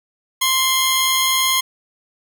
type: tone pair together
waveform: 15% pulse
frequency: 1046.5 / 3303 Hz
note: C6 / G#7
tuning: 0 / -10 cents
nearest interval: octave + minor sixth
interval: 1990 cents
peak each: -11 dBFS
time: 0.41-1.61 s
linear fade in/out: 10 ms
effects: none